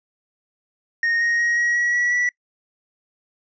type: tone with pitch steps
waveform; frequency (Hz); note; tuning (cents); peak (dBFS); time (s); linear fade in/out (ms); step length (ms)
triangle; 1854 / 1870.1 / 1886.4 / 1902.8 / 1919.4 / 1936.1 / 1952.9; A#6 / A#6 / A#6 / A#6 / B6 / B6 / B6; -10 / +5 / +20 / +35 / -50 / -35 / -20; -16; 1.03-2.29; 2; 180
effects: noise-tail reverb RT60 0.1 s tail -25 dB re dry + resampled to 16000 Hz